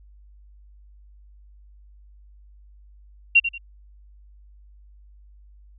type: tone with echo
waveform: sine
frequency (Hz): 2754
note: F7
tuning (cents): -25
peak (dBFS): -10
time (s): 3.35-3.4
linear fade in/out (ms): 10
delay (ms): 91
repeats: 2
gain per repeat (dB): -11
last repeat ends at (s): 3.582
effects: added 50 Hz sine -47 dBFS peak until 5.78 s